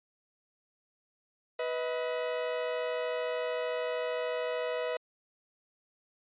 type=tone pair together; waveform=40% pulse; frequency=493.9 / 634.1 Hz; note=B4 / D#5; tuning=0 / +33 cents; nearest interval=major third; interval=433 cents; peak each=-32 / -34 dBFS; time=1.59-4.97 s; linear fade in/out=5 ms; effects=resampled to 8000 Hz